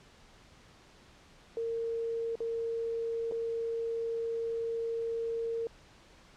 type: tone with dropouts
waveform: sine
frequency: 459.1 Hz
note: A#4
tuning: 26 cents flat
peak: -31 dBFS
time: 1.57-5.67 s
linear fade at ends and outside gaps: 1 ms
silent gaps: 2.355-2.404 / 3.313-3.321 s
effects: pink hiss -58 dBFS RMS until 6.36 s + low-pass 6000 Hz 12 dB/octave